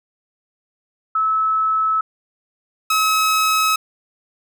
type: tone pair in turn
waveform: sine / sawtooth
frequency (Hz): 1300 / 1282.8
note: E6 / E6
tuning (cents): -24 / -48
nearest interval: unison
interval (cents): 24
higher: first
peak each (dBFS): -15 / -11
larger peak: second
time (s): 1.15-2.01 / 2.9-3.76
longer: neither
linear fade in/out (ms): 5
effects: none